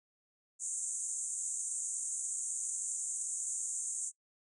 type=band-pass noise; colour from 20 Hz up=pink; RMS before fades=-38 dBFS; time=0.59-4.12 s; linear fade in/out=50 ms; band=6600 to 9100 Hz; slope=96 dB/octave; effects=noise-tail reverb RT60 0.1 s tail -22 dB re dry